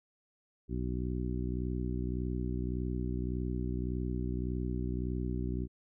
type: harmonic tone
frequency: 61.74 Hz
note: B1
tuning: in tune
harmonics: 1 / 2 / 3 / 4 / 5 / 6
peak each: -35 / -38 / -40 / -41 / -42 / -43 dBFS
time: 0.68-5.68 s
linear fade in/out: 50 ms
effects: none